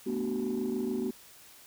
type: chord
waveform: sine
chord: B minor seventh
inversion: third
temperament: equal with one note detuned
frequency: 220 / 246.9 / 293.7 / 376.9 Hz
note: A3 / B3 / D4 / F#4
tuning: 0 / 0 / 0 / +32 cents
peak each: -34 / -32 / -38 / -32 dBFS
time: 0.06-1.11 s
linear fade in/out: 10 ms
effects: tanh soft clip ceiling -24 dBFS + white hiss -54 dBFS RMS until 1.66 s